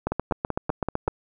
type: two click trains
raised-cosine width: 1 ms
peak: -10 / -11 dBFS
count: 9 / 6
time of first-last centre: 0.07-1.08 / 0.12-1.078 s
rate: 7.92 / 5.22 Hz
effects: none